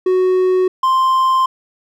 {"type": "tone pair in turn", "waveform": "triangle", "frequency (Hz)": [370, 1046.5], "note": ["F#4", "C6"], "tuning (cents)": [0, 0], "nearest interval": "octave + tritone", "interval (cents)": 1800, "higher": "second", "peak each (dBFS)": -9, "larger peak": "neither", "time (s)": [[0.06, 0.68], [0.83, 1.46]], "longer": "second", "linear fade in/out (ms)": 5, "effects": []}